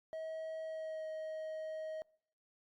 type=tone with pitch glide; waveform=triangle; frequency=639 to 629.8 Hz; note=D#5 to D#5; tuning=+46 to +21 cents; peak=-38 dBFS; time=0.13-2.02 s; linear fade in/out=0 ms; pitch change=-25 cents; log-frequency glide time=0.63-1.07 s; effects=noise-tail reverb RT60 0.7 s tail -26 dB re dry + Opus 48 kbps